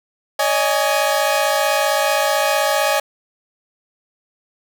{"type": "chord", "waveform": "sawtooth", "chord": "C# suspended second", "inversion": "none", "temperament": "equal with one note detuned", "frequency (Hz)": [566.7, 622.3, 830.6], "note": ["C#5", "D#5", "G#5"], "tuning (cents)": [38, 0, 0], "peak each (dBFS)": -16, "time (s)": [0.39, 3], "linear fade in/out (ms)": 5, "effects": ["8-bit"]}